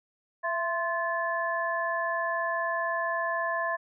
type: tone cluster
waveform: sine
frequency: 669 / 1045 / 1735 Hz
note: E5 / C6 / A6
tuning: +25 / -2 / -25 cents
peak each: -31 dBFS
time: 0.43-3.77 s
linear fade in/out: 20 ms
effects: none